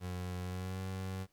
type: tone with pitch glide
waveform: 30% pulse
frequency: 90.5 to 94.56 Hz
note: F#2 to F#2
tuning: -38 to +38 cents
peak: -35 dBFS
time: 0-1.27 s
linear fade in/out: 50 ms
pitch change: +76 cents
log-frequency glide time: 0.44-0.8 s
effects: pink hiss -75 dBFS RMS until 1.32 s